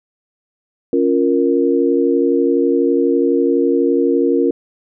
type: chord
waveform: sine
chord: Bb minor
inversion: first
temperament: equal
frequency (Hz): 277.2 / 349.2 / 466.2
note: Db4 / F4 / Bb4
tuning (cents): 0 / 0 / 0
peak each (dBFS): -16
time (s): 0.93-4.51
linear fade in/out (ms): 2
effects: none